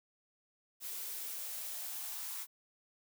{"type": "noise with high-pass filter sweep", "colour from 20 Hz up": "blue", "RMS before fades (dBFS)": -42, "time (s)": [0.8, 2.47], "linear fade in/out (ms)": 50, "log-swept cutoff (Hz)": [320, 1000], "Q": 2.6, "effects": []}